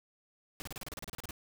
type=noise bursts; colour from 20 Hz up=pink; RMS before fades=-42 dBFS; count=14; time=0.6-1.309 s; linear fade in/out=0 ms; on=20 ms; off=33 ms; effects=none